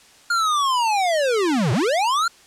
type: linear two-way sweep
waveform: square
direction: down then up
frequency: 1424 to 107.7 to 1424 Hz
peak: -18 dBFS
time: 0.3-2.28 s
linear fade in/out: 5 ms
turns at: 1.72 s
effects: white hiss -50 dBFS RMS until 2.46 s + low-pass 8000 Hz 12 dB/octave